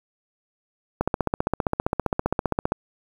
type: click train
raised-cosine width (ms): 1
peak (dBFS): -7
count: 27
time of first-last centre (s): 1.01-2.721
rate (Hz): 15.2
effects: 7-bit